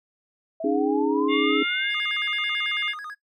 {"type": "exponential sweep", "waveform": "sine", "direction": "up", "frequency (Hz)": [643, 1674], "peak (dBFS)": -29, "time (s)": [0.6, 1.91], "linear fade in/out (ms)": 5}
{"type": "chord", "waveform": "sine", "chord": "C# suspended second", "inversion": "none", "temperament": "just", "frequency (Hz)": [277.2, 311.8, 415.8], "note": ["C#4", "D#4", "G#4"], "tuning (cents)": [0, 4, 2], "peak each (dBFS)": -24, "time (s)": [0.64, 1.63], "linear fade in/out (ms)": 5}
{"type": "harmonic tone", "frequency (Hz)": 707, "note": "F5", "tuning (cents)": 21, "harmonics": [3, 4, 5], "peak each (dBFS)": [-26, -31, -30], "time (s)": [1.28, 2.95], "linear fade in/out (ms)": 50}
{"type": "tone with vibrato", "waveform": "triangle", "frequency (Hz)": 1431, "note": "F6", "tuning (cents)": 42, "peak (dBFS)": -32, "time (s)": [1.89, 3.15], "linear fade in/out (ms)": 20, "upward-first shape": "square", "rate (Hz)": 9.1, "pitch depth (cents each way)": 260}
{"effects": ["noise-tail reverb RT60 0.1 s tail -17 dB re dry"]}